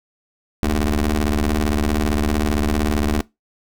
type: ring-modulated tone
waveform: 20% pulse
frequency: 75.4 Hz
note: D2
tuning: 46 cents sharp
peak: -9 dBFS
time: 0.63-3.21 s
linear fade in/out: 0 ms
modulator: 142 Hz
effects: noise-tail reverb RT60 0.2 s tail -21 dB re dry